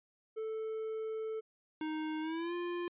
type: tone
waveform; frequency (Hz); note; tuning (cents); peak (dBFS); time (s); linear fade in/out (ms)
triangle; 440; A4; 0; -34; 0.36-1.41; 20
type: tone with pitch glide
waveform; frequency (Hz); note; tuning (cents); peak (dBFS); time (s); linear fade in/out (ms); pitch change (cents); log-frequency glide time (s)
square; 311.1 to 349.2; D#4 to F4; 0 to 0; -36; 1.81-2.88; 2; +200; 2.21-2.54
effects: resampled to 8000 Hz